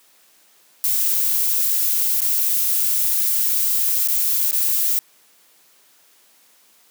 violet noise with dropouts, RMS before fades -19 dBFS, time 0.84-4.99 s, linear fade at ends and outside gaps 0 ms, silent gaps 2.205-2.218 / 4.075-4.085 / 4.511-4.529 s, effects white hiss -55 dBFS RMS until 6.9 s + high-pass 200 Hz 12 dB/octave

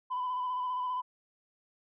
sine tone with vibrato, 1003 Hz, B5, 26 cents sharp, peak -29 dBFS, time 0.1-1.02 s, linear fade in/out 20 ms, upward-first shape square, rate 15 Hz, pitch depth 21 cents each way, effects tanh soft clip ceiling -28 dBFS

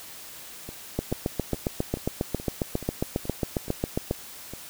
two click trains, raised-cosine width 2 ms, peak -23 / -11 dBFS, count 10 / 24, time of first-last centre 0.69-4.536 / 0.99-4.111 s, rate 2.34 / 7.37 Hz, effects white hiss -43 dBFS RMS until 4.69 s

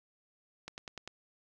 click train, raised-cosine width 0.2 ms, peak -25 dBFS, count 5, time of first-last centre 0.68-1.076 s, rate 10.1 Hz, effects none

